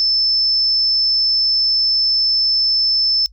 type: tone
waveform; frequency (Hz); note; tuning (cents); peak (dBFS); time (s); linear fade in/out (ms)
sine; 5274; E8; 0; -13; 0-3.26; 0
effects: noise-tail reverb RT60 0.1 s tail -24 dB re dry + added 50 Hz sine -42 dBFS peak until 3.32 s